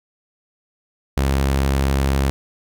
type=tone; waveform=sawtooth; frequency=68 Hz; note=C#2; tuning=33 cents flat; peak=-12 dBFS; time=1.17-2.3 s; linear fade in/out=0 ms; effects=none